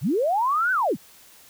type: linear two-way sweep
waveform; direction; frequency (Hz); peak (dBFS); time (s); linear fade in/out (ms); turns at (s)
sine; up then down; 96.2 to 1549 to 96.2; -19; 0.01-0.97; 50; 0.72
effects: white hiss -51 dBFS RMS until 1.49 s